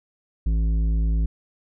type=tone with tanh clipping; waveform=triangle; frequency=54.5 Hz; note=A1; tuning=16 cents flat; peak=-20 dBFS; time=0.46-1.26 s; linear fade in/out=5 ms; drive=14 dB; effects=none